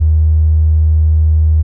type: tone with tanh clipping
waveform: triangle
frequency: 78.3 Hz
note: D#2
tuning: 11 cents sharp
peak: -6 dBFS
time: 0-1.63 s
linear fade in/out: 20 ms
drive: 2 dB
effects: none